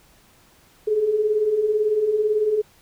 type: beating tone pair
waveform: sine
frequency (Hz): 410 / 428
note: G#4 / A4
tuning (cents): -22 / -48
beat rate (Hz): 18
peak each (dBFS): -26 / -18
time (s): 0.87-2.62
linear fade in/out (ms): 10
effects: pink hiss -55 dBFS RMS until 2.81 s